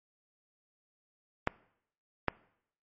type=clicks; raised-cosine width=0.5 ms; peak=-11 dBFS; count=2; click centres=1.474 / 2.283 s; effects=noise-tail reverb RT60 0.7 s tail -22 dB re dry + MP3 32 kbps